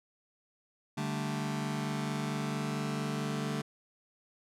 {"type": "chord", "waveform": "sawtooth", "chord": "D suspended fourth", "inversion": "none", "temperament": "just", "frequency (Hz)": [146.83, 195.78, 220.2], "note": ["D3", "G3", "A3"], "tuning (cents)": [0, -2, 2], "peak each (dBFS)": [-31, -35, -32], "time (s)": [0.97, 3.62], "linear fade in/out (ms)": 10, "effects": ["low-pass 10000 Hz 12 dB/octave"]}